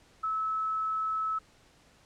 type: tone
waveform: sine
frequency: 1300 Hz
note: E6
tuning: 24 cents flat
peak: -28 dBFS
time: 0.23-1.39 s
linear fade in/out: 10 ms
effects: pink hiss -61 dBFS RMS until 2.05 s + low-pass 8000 Hz 12 dB/octave